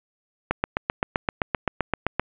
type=click train; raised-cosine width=0.5 ms; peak=-6 dBFS; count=14; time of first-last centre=0.51-2.196 s; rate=7.71 Hz; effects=resampled to 8000 Hz + 8-bit